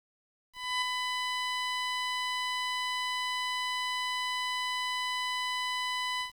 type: tone with ADSR envelope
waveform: 15% pulse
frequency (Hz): 1000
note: B5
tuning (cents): +21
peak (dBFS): -20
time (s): 0.53-6.32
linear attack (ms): 290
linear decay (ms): 3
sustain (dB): -4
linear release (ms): 110
effects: low-pass 8000 Hz 12 dB/octave + 9-bit